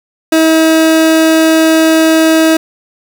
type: tone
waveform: 30% pulse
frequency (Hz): 320.6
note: E4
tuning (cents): -48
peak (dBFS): -3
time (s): 0.32-2.57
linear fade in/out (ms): 5
effects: none